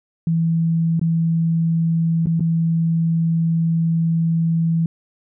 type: tone with dropouts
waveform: sine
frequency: 164.81 Hz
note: E3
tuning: in tune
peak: -15 dBFS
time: 0.27-4.86 s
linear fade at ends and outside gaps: 2 ms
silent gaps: 0.995-1.014 / 2.259-2.269 / 2.396-2.406 s
effects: none